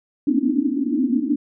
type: band-pass noise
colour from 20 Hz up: white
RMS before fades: -20 dBFS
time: 0.27-1.36 s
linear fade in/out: 2 ms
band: 240 to 300 Hz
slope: 96 dB/octave
effects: none